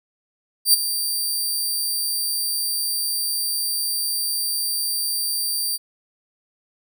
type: tone with ADSR envelope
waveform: 15% pulse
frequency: 4688 Hz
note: D8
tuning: 4 cents flat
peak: -3 dBFS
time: 0.65-5.78 s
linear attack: 84 ms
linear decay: 18 ms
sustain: -12 dB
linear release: 30 ms
effects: none